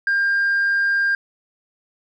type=tone; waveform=sine; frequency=1601 Hz; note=G6; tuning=36 cents sharp; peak=-14 dBFS; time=0.07-1.15 s; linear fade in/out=2 ms; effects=tanh soft clip ceiling -14 dBFS